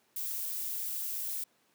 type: noise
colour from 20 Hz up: violet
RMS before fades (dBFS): -36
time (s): 0.16-1.44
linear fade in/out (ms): 5
effects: pink hiss -70 dBFS RMS until 1.74 s + high-pass 200 Hz 12 dB/octave